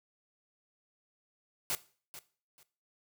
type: noise with echo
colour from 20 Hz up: white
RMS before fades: -33 dBFS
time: 1.7-1.75 s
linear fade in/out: 0 ms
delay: 440 ms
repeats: 2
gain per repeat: -14 dB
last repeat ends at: 2.63 s
effects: noise-tail reverb RT60 0.4 s tail -17 dB re dry